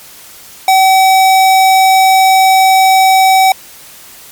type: tone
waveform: square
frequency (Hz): 762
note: G5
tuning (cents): -49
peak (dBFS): -5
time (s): 0.68-3.52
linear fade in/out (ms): 2
effects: white hiss -35 dBFS RMS until 4.31 s + MP3 96 kbps